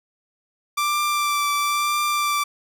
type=tone with vibrato; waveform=sawtooth; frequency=1174.7 Hz; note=D6; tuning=in tune; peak=-16 dBFS; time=0.77-2.44 s; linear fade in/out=10 ms; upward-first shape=triangle; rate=1 Hz; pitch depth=19 cents each way; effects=none